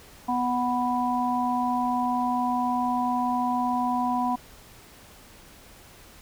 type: harmonic tone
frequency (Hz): 246.9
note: B3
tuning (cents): 0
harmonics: 1 / 3 / 4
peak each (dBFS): -27 / -27 / -27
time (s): 0.28-4.36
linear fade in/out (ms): 10
effects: pink hiss -50 dBFS RMS until 6.21 s